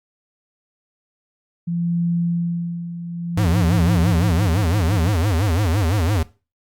sine tone with tremolo, 171.1 Hz, F3, 35 cents flat, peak -17 dBFS, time 1.67-5.1 s, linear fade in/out 10 ms, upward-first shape sine, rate 0.57 Hz, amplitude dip 70%
square tone with vibrato, 92.5 Hz, F#2, in tune, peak -17 dBFS, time 3.37-6.23 s, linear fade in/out 5 ms, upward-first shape sine, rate 5.9 Hz, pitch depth 270 cents each way
effects noise-tail reverb RT60 0.3 s tail -19 dB re dry + Opus 48 kbps

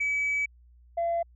sine tone pair in turn, 2287 / 679.9 Hz, D7 / F5, -47 / -47 cents, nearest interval octave + major sixth, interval 2100 cents, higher first, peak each -23 dBFS, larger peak neither, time 0-0.46 / 0.97-1.23 s, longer first, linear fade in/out 10 ms, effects tanh soft clip ceiling -22 dBFS + added 60 Hz sine -53 dBFS peak until 1.35 s

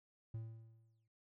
triangle tone with exponential decay, 112.7 Hz, A2, 42 cents sharp, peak -38 dBFS, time 0.34-1.08 s, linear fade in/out 5 ms, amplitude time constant 160 ms, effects none

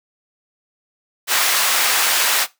pink high-pass noise, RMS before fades -17 dBFS, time 1.27-2.47 s, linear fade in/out 50 ms, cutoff 1100 Hz, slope 12 dB/octave, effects noise-tail reverb RT60 0.2 s tail -18 dB re dry

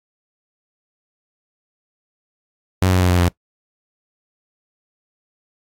sawtooth tone with pitch steps, 93.2 / 91.81 / 90.44 / 89.09 / 87.77 Hz, F#2 / F#2 / F#2 / F2 / F2, +13 / -13 / -39 / +35 / +9 cents, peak -9 dBFS, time 2.82-3.285 s, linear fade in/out 0 ms, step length 93 ms, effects noise-tail reverb RT60 0.1 s tail -22 dB re dry + AAC 48 kbps

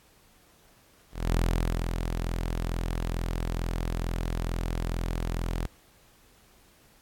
sawtooth tone with ADSR envelope, 42.25 Hz, E1, 43 cents sharp, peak -18 dBFS, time 1.12-5.67 s, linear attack 220 ms, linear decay 530 ms, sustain -6 dB, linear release 14 ms, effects pink hiss -60 dBFS RMS until 7.01 s + AAC 64 kbps

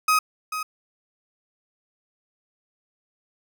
35% pulse tone with echo, 1260 Hz, D#6, 21 cents sharp, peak -15 dBFS, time 0.08-0.19 s, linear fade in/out 5 ms, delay 440 ms, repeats 1, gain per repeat -10 dB, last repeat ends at 0.63 s, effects none

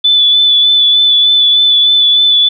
sine tone with vibrato, 3480 Hz, A7, 20 cents flat, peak -5 dBFS, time 0.04-2.49 s, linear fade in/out 10 ms, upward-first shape sine, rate 3.3 Hz, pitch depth 20 cents each way, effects none

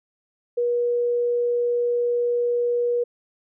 sine tone, 481 Hz, B4, 46 cents flat, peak -19 dBFS, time 0.57-3.04 s, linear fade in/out 10 ms, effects none

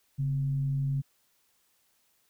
sine tone with frequency modulation, 138.6 Hz, C#3, in tune, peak -26 dBFS, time 0.18-1.02 s, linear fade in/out 20 ms, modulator 111 Hz, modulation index 0.21, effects white hiss -70 dBFS RMS until 2.29 s

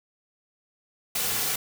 white noise with comb filter, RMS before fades -27 dBFS, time 1.15-1.56 s, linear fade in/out 5 ms, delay 3.2 ms, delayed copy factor -0.5, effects none

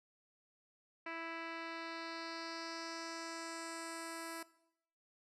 10% pulse tone with low-pass filter sweep, 330 Hz, E4, 2 cents sharp, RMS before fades -45 dBFS, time 1.06-4.43 s, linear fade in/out 5 ms, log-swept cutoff 2600 to 11000 Hz, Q 2.5, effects noise-tail reverb RT60 0.8 s tail -19 dB re dry

